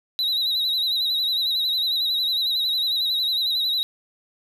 triangle tone with vibrato, 3895 Hz, B7, 25 cents flat, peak -19 dBFS, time 0.19-3.83 s, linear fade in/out 0 ms, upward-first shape sine, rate 11 Hz, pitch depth 70 cents each way, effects none

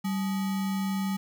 sine tone with sample-and-hold, 193.7 Hz, G3, 20 cents flat, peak -26 dBFS, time 0.04-1.17 s, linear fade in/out 10 ms, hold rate 1050 Hz, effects none

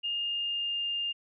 sine tone with pitch glide, 2828 to 2810 Hz, F7 to F7, +21 to +10 cents, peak -29 dBFS, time 0.03-1.13 s, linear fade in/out 20 ms, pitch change -11 cents, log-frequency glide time 0.15-0.86 s, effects none

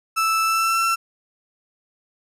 35% pulse tone with pitch glide, 1318.5 to 1344.7 Hz, E6 to E6, 0 to +34 cents, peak -16 dBFS, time 0.16-0.96 s, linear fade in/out 20 ms, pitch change +34 cents, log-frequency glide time 0.43-0.81 s, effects resampled to 32000 Hz

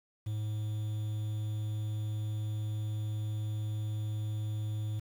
triangle tone with quantisation, 107 Hz, A2, 48 cents flat, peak -30 dBFS, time 0.26-5 s, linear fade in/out 10 ms, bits 9, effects none

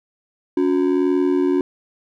triangle ring-modulated tone, 322.4 Hz, E4, 38 cents flat, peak -10 dBFS, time 0.57-1.61 s, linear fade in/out 2 ms, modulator 40.7 Hz, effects none

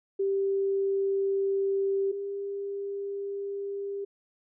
sine tone pair in turn, 392 / 398.9 Hz, G4 / G4, 0 / +30 cents, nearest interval unison, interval 30 cents, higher second, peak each -24 / -31 dBFS, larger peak first, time 0.19-2.12 / 2.12-4.05 s, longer neither, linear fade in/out 10 ms, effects none

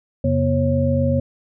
sine tone cluster, 88.1 / 135.6 / 241.1 / 546 Hz, F2 / C#3 / B3 / C#5, +16 / -38 / -41 / -26 cents, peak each -21 dBFS, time 0.24-1.2 s, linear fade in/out 5 ms, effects none

